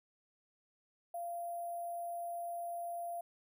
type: tone with sample-and-hold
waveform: sine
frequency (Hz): 689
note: F5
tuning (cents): -24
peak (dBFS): -38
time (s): 1.14-3.21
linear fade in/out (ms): 5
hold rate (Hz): 11025
effects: none